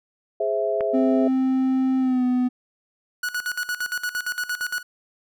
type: chord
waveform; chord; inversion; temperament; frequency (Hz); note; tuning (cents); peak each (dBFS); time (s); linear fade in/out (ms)
sine; Ab augmented; none; equal; 415.3 / 523.3 / 659.3; Ab4 / C5 / E5; 0 / 0 / 0; -25 / -28 / -23; 0.4-1.28; 5
type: click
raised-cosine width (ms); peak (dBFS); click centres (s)
0.5; -17; 0.808
type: tone with pitch glide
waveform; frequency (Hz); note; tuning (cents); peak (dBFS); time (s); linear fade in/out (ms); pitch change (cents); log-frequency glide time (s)
triangle; 261.6 to 250.2; C4 to B3; 0 to +23; -16; 0.93-2.49; 20; -77; 1.99-2.24
type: tone with tremolo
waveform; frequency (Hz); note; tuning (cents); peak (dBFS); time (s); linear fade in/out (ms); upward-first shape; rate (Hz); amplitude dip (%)
45% pulse; 1467; F#6; -15; -23; 3.23-4.83; 5; square; 8.7; 80
effects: none